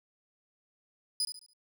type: tone with echo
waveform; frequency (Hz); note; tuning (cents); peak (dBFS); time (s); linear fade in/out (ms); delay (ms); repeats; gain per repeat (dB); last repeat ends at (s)
30% pulse; 4978; D#8; 0; -25; 1.2-1.25; 2; 71; 4; -9; 1.534
effects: none